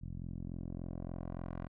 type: tone with low-pass filter sweep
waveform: 10% pulse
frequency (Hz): 43.44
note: F1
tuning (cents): -8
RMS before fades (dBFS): -42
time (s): 0.01-1.68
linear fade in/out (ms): 20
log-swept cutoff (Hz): 150 to 1500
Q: 0.94
effects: none